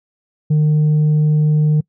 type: tone with tanh clipping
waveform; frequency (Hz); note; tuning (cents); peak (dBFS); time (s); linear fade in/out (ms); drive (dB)
sine; 152.1; D#3; -39; -11; 0.5-1.81; 10; 2
effects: noise-tail reverb RT60 0.1 s tail -25 dB re dry